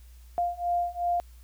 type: beating tone pair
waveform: sine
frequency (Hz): 698.5 / 701.2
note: F5 / F5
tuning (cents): 0 / +7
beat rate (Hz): 2.7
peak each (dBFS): -29 / -28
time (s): 0.38-1.2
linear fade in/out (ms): 0
effects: added 60 Hz sine -47 dBFS peak until 1.43 s + white hiss -62 dBFS RMS until 1.43 s